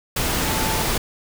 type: tone in noise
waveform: sine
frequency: 880 Hz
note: A5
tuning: in tune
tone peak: -28 dBFS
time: 0.45-0.83 s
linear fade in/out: 5 ms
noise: pink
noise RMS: -22 dBFS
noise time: 0.16-0.98 s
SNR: -9 dB
effects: none